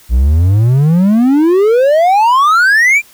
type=exponential sweep; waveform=triangle; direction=up; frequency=56.9 to 2431 Hz; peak=-4 dBFS; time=0.09-3.02 s; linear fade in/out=50 ms; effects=white hiss -43 dBFS RMS until 3.13 s